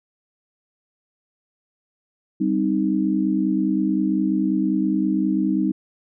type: chord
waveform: sine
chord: C minor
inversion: second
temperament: equal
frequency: 196 / 261.6 / 311.1 Hz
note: G3 / C4 / Eb4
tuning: 0 / 0 / 0 cents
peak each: -22 / -24 / -21 dBFS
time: 2.4-5.72 s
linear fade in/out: 10 ms
effects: none